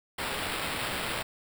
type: noise with sample-and-hold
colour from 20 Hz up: violet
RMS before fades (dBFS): -33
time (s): 0.18-1.23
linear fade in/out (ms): 10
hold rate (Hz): 6300
effects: none